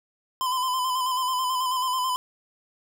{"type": "tone with vibrato", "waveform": "square", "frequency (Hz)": 1020, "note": "C6", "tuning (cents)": -44, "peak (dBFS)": -24, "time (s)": [0.41, 2.16], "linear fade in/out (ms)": 0, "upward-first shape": "square", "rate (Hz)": 9.2, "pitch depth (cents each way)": 34, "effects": []}